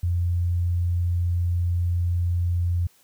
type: tone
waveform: sine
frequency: 87.31 Hz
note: F2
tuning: in tune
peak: -20 dBFS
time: 0.03-2.87 s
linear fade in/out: 5 ms
effects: white hiss -59 dBFS RMS until 3.03 s